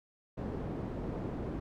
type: low-pass noise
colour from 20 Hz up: white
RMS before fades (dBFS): -38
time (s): 0.37-1.6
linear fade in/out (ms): 10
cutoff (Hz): 350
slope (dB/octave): 12
effects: none